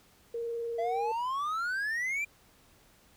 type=tone with vibrato; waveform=sine; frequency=466.2 Hz; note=A#4; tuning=in tune; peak=-32 dBFS; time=0.34-1.12 s; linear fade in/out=5 ms; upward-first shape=triangle; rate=20 Hz; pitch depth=23 cents each way
type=exponential sweep; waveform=triangle; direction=up; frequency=659.3 to 2400 Hz; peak=-28 dBFS; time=0.78-2.25 s; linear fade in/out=10 ms
effects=pink hiss -62 dBFS RMS until 3.16 s